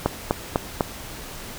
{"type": "click train", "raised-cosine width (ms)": 1, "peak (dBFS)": -4, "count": 4, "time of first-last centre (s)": [0.06, 0.808], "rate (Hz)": 4.01, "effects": ["pink hiss -37 dBFS RMS until 1.58 s"]}